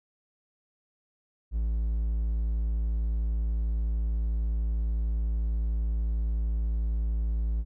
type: tone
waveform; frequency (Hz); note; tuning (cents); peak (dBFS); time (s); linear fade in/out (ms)
triangle; 55.4; A1; +13; -23; 1.51-7.65; 50
effects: none